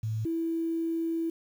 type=tone pair in turn; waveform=sine; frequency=110 / 329.6 Hz; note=A2 / E4; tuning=0 / 0 cents; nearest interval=octave + perfect fifth; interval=1900 cents; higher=second; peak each=-28 / -27 dBFS; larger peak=second; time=0.03-0.25 / 0.25-1.3 s; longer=second; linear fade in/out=5 ms; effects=9-bit